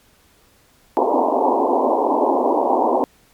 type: band-pass noise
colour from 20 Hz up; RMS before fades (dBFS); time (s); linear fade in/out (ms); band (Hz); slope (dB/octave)
white; -17; 0.97-3.04; 0; 240 to 1000; 96
effects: pink hiss -55 dBFS RMS until 3.33 s + MP3 96 kbps